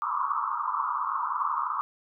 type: band-pass noise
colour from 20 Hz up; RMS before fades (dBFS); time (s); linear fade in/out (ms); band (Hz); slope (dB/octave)
pink; -29; 0.02-1.81; 0; 940 to 1300; 96
effects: none